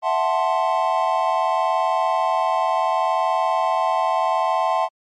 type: chord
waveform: triangle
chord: F# half-diminished seventh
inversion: third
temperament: equal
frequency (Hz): 659.3 / 740 / 880 / 1046.5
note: E5 / F#5 / A5 / C6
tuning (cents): 0 / 0 / 0 / 0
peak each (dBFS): -21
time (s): 0.02-4.89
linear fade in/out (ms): 50
effects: MP3 48 kbps